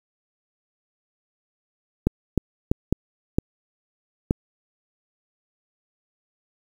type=clicks; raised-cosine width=3 ms; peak=-5 dBFS; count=6; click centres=2.07 / 2.377 / 2.715 / 2.926 / 3.385 / 4.309 s; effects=7-bit